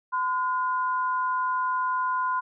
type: tone pair together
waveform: sine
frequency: 1018.1 / 1434 Hz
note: C6 / F6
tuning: -48 / +45 cents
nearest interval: tritone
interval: 593 cents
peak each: -24 / -31 dBFS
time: 0.12-2.41 s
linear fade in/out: 20 ms
effects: none